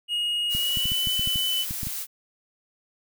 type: tone with pitch glide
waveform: triangle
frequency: 2874 to 3001 Hz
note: F7 to F#7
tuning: +49 to +24 cents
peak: -22 dBFS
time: 0.08-1.66 s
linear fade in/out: 50 ms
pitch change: +75 cents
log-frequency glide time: 0.52-0.96 s
type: noise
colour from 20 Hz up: blue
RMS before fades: -32 dBFS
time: 0.49-2.07 s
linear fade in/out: 50 ms
type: clicks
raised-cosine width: 5 ms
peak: -21 dBFS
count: 11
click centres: 0.55 / 0.772 / 0.856 / 0.919 / 1.072 / 1.195 / 1.274 / 1.358 / 1.709 / 1.832 / 1.87 s
effects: none